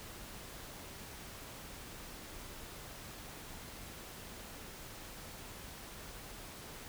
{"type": "silence", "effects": ["pink hiss -49 dBFS RMS until 6.88 s"]}